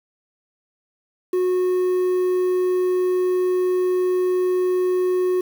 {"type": "tone", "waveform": "triangle", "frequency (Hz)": 365.4, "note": "F#4", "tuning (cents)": -22, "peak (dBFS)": -15, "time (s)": [1.33, 5.41], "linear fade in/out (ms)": 5, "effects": ["7-bit"]}